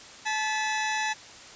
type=tone pair together; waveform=20% pulse; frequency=864.4 / 1975.5 Hz; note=A5 / B6; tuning=-31 / 0 cents; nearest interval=octave + major second; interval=1431 cents; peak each=-22 / -28 dBFS; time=0.25-1.14 s; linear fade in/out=20 ms; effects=white hiss -46 dBFS RMS until 1.55 s + resampled to 16000 Hz